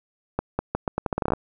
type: accelerating click train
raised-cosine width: 1 ms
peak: -9 dBFS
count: 14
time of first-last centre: 0.39-1.335 s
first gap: 200 ms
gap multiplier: 0.8
effects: none